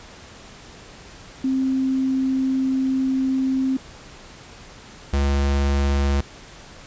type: tone pair in turn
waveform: sine / square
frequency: 263.7 / 69.85 Hz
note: C4 / C#2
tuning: +14 / +14 cents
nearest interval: octave + major seventh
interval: 2300 cents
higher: first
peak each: -18 dBFS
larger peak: neither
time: 1.44-3.77 / 5.13-6.21 s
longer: first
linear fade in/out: 5 ms
effects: pink hiss -43 dBFS RMS until 6.86 s + resampled to 16000 Hz